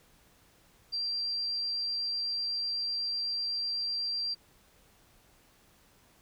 sine tone, 4723 Hz, D8, 9 cents sharp, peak -30 dBFS, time 0.92-4.35 s, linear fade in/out 20 ms, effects pink hiss -63 dBFS RMS until 6.21 s

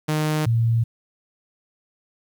sawtooth / sine tone pair in turn, 153.7 / 115.14 Hz, D#3 / A#2, -21 / -21 cents, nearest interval perfect fourth, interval 500 cents, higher first, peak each -16 / -16 dBFS, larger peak neither, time 0.08-0.46 / 0.46-0.84 s, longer neither, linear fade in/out 10 ms, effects 9-bit

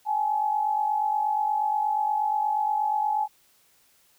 sine tone pair together, 805.6 / 854 Hz, G5 / G#5, +47 / +48 cents, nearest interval minor second, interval 101 cents, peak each -29 / -23 dBFS, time 0.05-3.28 s, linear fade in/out 50 ms, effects white hiss -62 dBFS RMS until 4.18 s

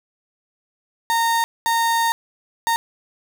35% pulse tone bursts at uneven times, 921 Hz, A#5, 21 cents flat, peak -15 dBFS, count 3, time 1.1-1.44 / 1.66-2.12 / 2.67-2.76 s, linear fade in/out 0 ms, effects none

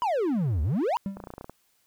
triangle exponential two-way sweep, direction down then up, 1024 to 69.3 to 1024 Hz, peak -21 dBFS, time 0.02-0.97 s, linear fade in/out 0 ms, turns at 0.62 s
triangle tone with exponential decay, 196.3 Hz, G3, 3 cents sharp, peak -23 dBFS, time 1.06-1.3 s, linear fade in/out 0 ms, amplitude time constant 52 ms
clicks, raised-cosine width 1 ms, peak -25 dBFS, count 10, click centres 1.17 / 1.202 / 1.239 / 1.272 / 1.304 / 1.338 / 1.381 / 1.411 / 1.444 / 1.496 s
effects white hiss -68 dBFS RMS until 1.86 s

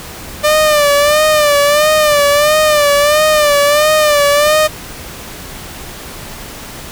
sawtooth tone with vibrato, 595 Hz, D5, 22 cents sharp, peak -4 dBFS, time 0.43-4.68 s, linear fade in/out 20 ms, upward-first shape sine, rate 1.5 Hz, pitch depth 68 cents each way, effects pink hiss -29 dBFS RMS until 6.91 s

